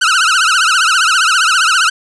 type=tone with vibrato; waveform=sawtooth; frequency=1400 Hz; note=F6; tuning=4 cents sharp; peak=-5 dBFS; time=0.01-1.9 s; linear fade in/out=10 ms; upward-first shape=triangle; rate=15 Hz; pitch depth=200 cents each way; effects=resampled to 22050 Hz + 7-bit